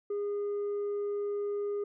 sine tone with tanh clipping, 408.9 Hz, G#4, 27 cents flat, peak -31 dBFS, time 0.1-1.84 s, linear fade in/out 5 ms, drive 2 dB, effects none

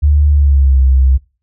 sine tone with pitch glide, 73.4 to 65.77 Hz, D2 to C2, 0 to +10 cents, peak -6 dBFS, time 0.02-1.18 s, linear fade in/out 20 ms, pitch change -190 cents, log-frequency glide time 0.3-0.8 s, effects noise-tail reverb RT60 0.4 s tail -24 dB re dry

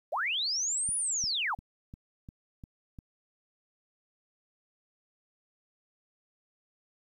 sine linear two-way sweep, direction up then down, 494.3 to 9940 to 653 Hz, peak -28 dBFS, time 0.12-1.55 s, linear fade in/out 10 ms, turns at 0.96 s
click train, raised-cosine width 5 ms, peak -32 dBFS, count 7, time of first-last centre 0.89-2.988 s, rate 2.86 Hz
effects 11-bit

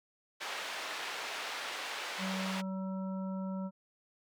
white band-pass noise, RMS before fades -40 dBFS, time 0.4-2.62 s, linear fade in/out 20 ms, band 530 to 3000 Hz, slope 12 dB/octave
harmonic tone, 190 Hz, F#3, 46 cents sharp, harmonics 1 / 3 / 5 / 7, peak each -35 / -45 / -49 / -52 dBFS, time 2.18-3.71 s, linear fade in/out 50 ms
effects none

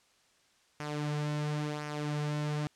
sawtooth tone with flanger, 149.1 Hz, D3, 27 cents sharp, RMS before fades -34 dBFS, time 0.8-2.67 s, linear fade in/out 0 ms, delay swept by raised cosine 0.25 to 4.25 ms, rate 0.95 Hz, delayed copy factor -0.55, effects white hiss -67 dBFS RMS until 2.75 s + low-pass 7000 Hz 12 dB/octave

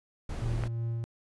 brown noise, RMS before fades -35 dBFS, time 0.29-0.68 s, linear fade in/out 5 ms
triangle tone with tremolo, 115.8 Hz, A#2, 11 cents flat, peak -27 dBFS, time 0.42-1.04 s, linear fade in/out 0 ms, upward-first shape sine, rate 2.8 Hz, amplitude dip 25%
click, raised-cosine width 0.5 ms, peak -21 dBFS, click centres 0.637 s
effects resampled to 24000 Hz

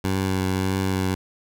15% pulse tone with vibrato, 94.6 Hz, F#2, 39 cents sharp, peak -15 dBFS, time 0.04-1.15 s, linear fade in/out 5 ms, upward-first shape triangle, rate 1.7 Hz, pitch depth 22 cents each way, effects none

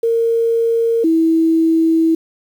sine tone pair in turn, 460 / 325.3 Hz, A#4 / E4, -23 / -23 cents, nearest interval tritone, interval 600 cents, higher first, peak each -12 / -10 dBFS, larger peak second, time 0.03-1.04 / 1.04-2.15 s, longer second, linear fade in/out 5 ms, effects 7-bit

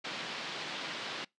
white band-pass noise, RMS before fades -40 dBFS, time 0.04-1.25 s, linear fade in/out 10 ms, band 150 to 4200 Hz, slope 24 dB/octave, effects noise-tail reverb RT60 0.2 s tail -25 dB re dry + resampled to 22050 Hz

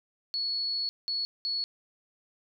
sine tone bursts at uneven times, 4387 Hz, C#8, 19 cents flat, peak -28 dBFS, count 3, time 0.34-0.89 / 1.08-1.25 / 1.45-1.64 s, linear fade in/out 0 ms, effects none

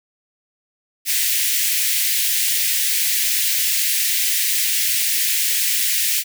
white high-pass noise, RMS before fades -19 dBFS, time 1.05-6.24 s, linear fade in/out 50 ms, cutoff 1800 Hz, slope 48 dB/octave, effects none

